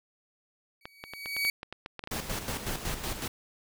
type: tone with exponential growth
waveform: 30% pulse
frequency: 2262 Hz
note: C#7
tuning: 34 cents sharp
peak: -21 dBFS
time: 0.81-1.5 s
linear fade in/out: 2 ms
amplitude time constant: 150 ms
type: clicks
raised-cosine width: 0.3 ms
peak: -22 dBFS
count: 12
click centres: 0.855 / 1.039 / 1.136 / 1.259 / 1.366 / 1.45 / 1.631 / 1.726 / 1.861 / 1.993 / 2.039 / 2.074 s
type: noise with tremolo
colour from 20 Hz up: pink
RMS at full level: -33 dBFS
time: 2.11-3.28 s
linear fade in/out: 5 ms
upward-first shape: square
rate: 5.4 Hz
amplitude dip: 55%
effects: none

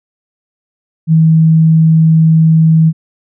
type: tone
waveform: sine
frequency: 160.6 Hz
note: E3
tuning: 45 cents flat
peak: -4 dBFS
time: 1.07-2.93 s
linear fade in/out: 50 ms
effects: none

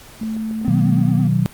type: tone with pitch glide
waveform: sine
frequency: 220 to 211.2 Hz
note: A3 to G#3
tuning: 0 to +29 cents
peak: -21 dBFS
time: 0.21-1.02 s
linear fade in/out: 5 ms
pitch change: -71 cents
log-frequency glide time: 0.67-0.9 s
type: clicks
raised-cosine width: 2 ms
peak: -24 dBFS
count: 5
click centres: 0.233 / 0.366 / 0.511 / 0.615 / 0.648 s
type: tone with vibrato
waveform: triangle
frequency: 243.9 Hz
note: B3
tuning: 21 cents flat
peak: -18 dBFS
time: 0.64-1.28 s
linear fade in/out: 10 ms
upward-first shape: triangle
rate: 9.3 Hz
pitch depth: 120 cents each way
type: chord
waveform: sine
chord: B major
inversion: none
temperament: equal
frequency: 123.47 / 155.56 / 185 Hz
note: B2 / D#3 / F#3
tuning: 0 / 0 / 0 cents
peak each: -18 dBFS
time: 0.68-1.46 s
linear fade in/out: 0 ms
effects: pink hiss -42 dBFS RMS until 1.53 s + Opus 48 kbps

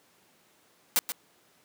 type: noise with echo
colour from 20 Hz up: white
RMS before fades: -23 dBFS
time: 0.96-0.99 s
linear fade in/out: 0 ms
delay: 130 ms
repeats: 1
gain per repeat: -10 dB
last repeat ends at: 1.12 s
effects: pink hiss -63 dBFS RMS until 1.64 s + high-pass 200 Hz 12 dB/octave

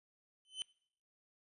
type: tone with exponential growth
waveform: 45% pulse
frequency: 3044 Hz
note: F#7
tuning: 48 cents sharp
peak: -34 dBFS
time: 0.45-0.62 s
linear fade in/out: 0 ms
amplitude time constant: 35 ms
effects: noise-tail reverb RT60 0.6 s tail -23 dB re dry + resampled to 24000 Hz

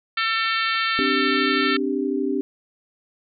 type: harmonic tone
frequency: 448.3 Hz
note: A4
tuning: 32 cents sharp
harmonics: 3 / 4 / 5 / 6 / 7 / 8 / 9 / 10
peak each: -24 / -26 / -28 / -30 / -31 / -32 / -33 / -34 dBFS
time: 0.17-1.77 s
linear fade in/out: 5 ms
type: chord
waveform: sine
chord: C suspended second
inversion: none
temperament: just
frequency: 261.6 / 294.3 / 392.4 Hz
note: C4 / D4 / G4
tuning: 0 / +4 / +2 cents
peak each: -25 dBFS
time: 0.99-2.41 s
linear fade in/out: 0 ms
effects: none

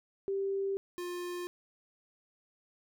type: tone pair in turn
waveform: sine / square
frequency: 392 / 353.8 Hz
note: G4 / F4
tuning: 0 / +23 cents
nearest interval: major second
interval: 177 cents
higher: first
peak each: -30 / -37 dBFS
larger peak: first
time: 0.28-0.77 / 0.98-1.47 s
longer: neither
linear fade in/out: 0 ms
effects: none

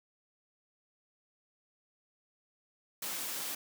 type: high-pass noise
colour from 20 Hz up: white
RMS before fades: -38 dBFS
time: 3.02-3.55 s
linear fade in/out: 5 ms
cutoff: 150 Hz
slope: 96 dB/octave
effects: none

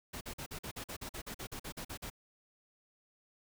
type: noise bursts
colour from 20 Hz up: pink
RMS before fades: -43 dBFS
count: 16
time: 0.13-2.101 s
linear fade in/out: 10 ms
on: 81 ms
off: 45 ms
effects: none

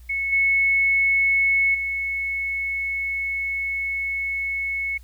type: tone with level steps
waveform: sine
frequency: 2200 Hz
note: C#7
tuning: 14 cents flat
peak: -22 / -16 / -23 dBFS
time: 0.09-4.98 s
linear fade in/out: 10 ms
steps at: 0.32 / 1.74 s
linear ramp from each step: 10 ms
effects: added 60 Hz sine -42 dBFS peak until 5.03 s + white hiss -59 dBFS RMS until 5.03 s

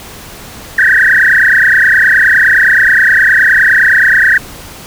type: tone with frequency modulation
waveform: sine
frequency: 1717 Hz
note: A6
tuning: 43 cents flat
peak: -4 dBFS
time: 0.78-4.38 s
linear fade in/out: 5 ms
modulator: 29.6 Hz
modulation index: 6.9
effects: pink hiss -30 dBFS RMS until 4.86 s

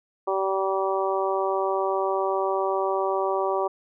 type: harmonic tone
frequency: 192.5 Hz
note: G3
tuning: 31 cents flat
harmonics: 2 / 3 / 4 / 5 / 6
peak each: -26 / -28 / -29 / -30 / -31 dBFS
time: 0.27-3.68 s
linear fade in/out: 10 ms
effects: none

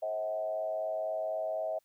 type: tone with frequency modulation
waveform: sine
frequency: 640 Hz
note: D#5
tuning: 49 cents sharp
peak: -31 dBFS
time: 0.02-1.79 s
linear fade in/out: 10 ms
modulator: 104 Hz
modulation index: 0.72
effects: white hiss -75 dBFS RMS until 1.84 s

